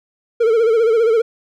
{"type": "tone with vibrato", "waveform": "triangle", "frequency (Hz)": 453.8, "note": "A#4", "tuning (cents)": -47, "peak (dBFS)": -9, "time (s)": [0.4, 1.22], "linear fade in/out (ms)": 10, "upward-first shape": "sine", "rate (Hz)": 15, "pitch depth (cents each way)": 80, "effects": []}